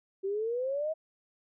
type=exponential sweep; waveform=sine; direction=up; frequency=380 to 646 Hz; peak=-29 dBFS; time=0.23-0.94 s; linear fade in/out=20 ms; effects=none